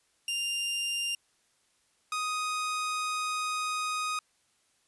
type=tone pair in turn; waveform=sawtooth; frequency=2794 / 1247.9 Hz; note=F7 / D#6; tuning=0 / +5 cents; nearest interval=octave + major second; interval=1395 cents; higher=first; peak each=-26 dBFS; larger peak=neither; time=0.28-1.15 / 2.12-4.19 s; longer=second; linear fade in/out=2 ms; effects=white hiss -70 dBFS RMS until 4.87 s + resampled to 24000 Hz